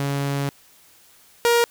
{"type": "tone pair in turn", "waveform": "sawtooth", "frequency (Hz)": [140.3, 471.9], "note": ["C#3", "A#4"], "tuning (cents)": [21, 21], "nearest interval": "octave + major sixth", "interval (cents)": 2100, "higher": "second", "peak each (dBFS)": [-18, -11], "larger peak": "second", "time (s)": [[0, 0.49], [1.45, 1.64]], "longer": "first", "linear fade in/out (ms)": 0, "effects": ["white hiss -53 dBFS RMS until 1.7 s"]}